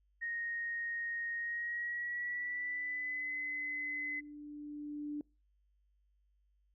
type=tone with pitch glide; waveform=sine; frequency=1864.7 to 2033 Hz; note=A#6 to B6; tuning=0 to +50 cents; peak=-36 dBFS; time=0.21-4.21 s; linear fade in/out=20 ms; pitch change=+150 cents; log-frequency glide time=1.36-3.35 s
type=tone with exponential growth; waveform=sine; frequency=294.9 Hz; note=D4; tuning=7 cents sharp; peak=-36 dBFS; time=1.76-5.21 s; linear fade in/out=1 ms; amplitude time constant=750 ms
effects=noise-tail reverb RT60 0.3 s tail -26 dB re dry + added 50 Hz sine -70 dBFS peak until 6.74 s